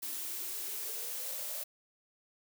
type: noise with high-pass filter sweep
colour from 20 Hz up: blue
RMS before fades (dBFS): -39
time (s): 0.02-1.64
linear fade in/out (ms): 10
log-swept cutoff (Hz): 290 to 610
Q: 9.6
effects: none